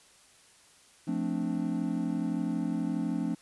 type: chord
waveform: triangle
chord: D minor seventh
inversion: first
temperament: equal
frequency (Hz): 174.61 / 220 / 261.6 / 293.7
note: F3 / A3 / C4 / D4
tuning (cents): 0 / 0 / 0 / 0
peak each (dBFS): -32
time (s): 1.07-3.35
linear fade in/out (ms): 10
effects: white hiss -59 dBFS RMS until 3.41 s + resampled to 24000 Hz